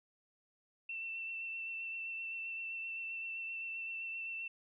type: tone with vibrato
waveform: sine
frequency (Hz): 2686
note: E7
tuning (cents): +32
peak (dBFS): -39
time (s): 0.89-4.48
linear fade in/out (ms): 5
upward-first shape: triangle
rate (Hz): 7.7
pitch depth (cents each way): 21
effects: none